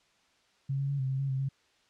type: tone with pitch steps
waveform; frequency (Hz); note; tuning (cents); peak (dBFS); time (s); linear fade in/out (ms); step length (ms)
sine; 136.7 / 138.4 / 140.7 / 131.8 / 133.5 / 137.6 / 132.7 / 136; C#3 / C#3 / C#3 / C3 / C3 / C#3 / C3 / C#3; -24 / -2 / +26 / +13 / +35 / -12 / +25 / -33; -28; 0.69-1.49; 10; 100
effects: white hiss -67 dBFS RMS until 1.89 s + low-pass 5000 Hz 12 dB/octave